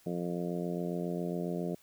harmonic tone, 87.31 Hz, F2, in tune, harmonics 2 / 3 / 4 / 5 / 6 / 7 / 8, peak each -35 / -41 / -39 / -40 / -46 / -42 / -48 dBFS, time 0.06-1.75 s, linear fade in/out 5 ms, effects white hiss -63 dBFS RMS until 1.82 s

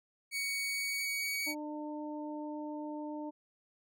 sawtooth tone with pitch glide, 2239 to 2253 Hz, C#7 to C#7, +17 to +28 cents, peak -30 dBFS, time 0.31-1.55 s, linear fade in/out 50 ms, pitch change +11 cents, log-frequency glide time 0.64-1.27 s
harmonic tone, 300.6 Hz, D4, 40 cents sharp, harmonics 1 / 2 / 3, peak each -39 / -45 / -46 dBFS, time 1.46-3.31 s, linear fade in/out 20 ms
effects none

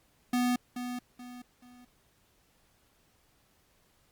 square tone with echo, 246.6 Hz, B3, 2 cents flat, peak -26 dBFS, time 0.33-0.56 s, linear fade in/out 5 ms, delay 430 ms, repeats 3, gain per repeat -9 dB, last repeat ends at 1.85 s, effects pink hiss -68 dBFS RMS until 4.11 s + Opus 48 kbps

